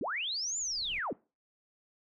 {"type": "linear two-way sweep", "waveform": "sine", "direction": "up then down", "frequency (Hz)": [177.2, 7220, 177.2], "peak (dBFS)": -32, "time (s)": [0.01, 1.13], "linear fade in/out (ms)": 2, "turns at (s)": 0.58}
{"type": "noise with exponential growth", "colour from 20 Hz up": "brown", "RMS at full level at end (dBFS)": -48, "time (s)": [0.11, 0.99], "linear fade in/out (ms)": 2, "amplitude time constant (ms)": 190}
{"effects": ["noise-tail reverb RT60 0.3 s tail -22 dB re dry"]}